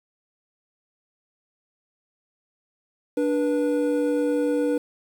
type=tone pair together; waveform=triangle; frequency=293.7 / 486.4 Hz; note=D4 / B4; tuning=0 / -26 cents; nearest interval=major sixth; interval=874 cents; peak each=-21 dBFS; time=3.17-4.78 s; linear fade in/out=5 ms; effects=8-bit